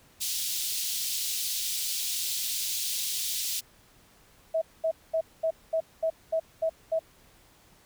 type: high-pass noise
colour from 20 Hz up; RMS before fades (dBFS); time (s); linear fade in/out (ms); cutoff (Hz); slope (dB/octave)
pink; -31; 0.2-3.61; 20; 3400; 24
type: tone bursts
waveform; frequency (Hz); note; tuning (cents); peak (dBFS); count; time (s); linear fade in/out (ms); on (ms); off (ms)
sine; 647; E5; -32; -23; 9; 4.54-6.993; 10; 77; 220
effects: pink hiss -59 dBFS RMS until 7.85 s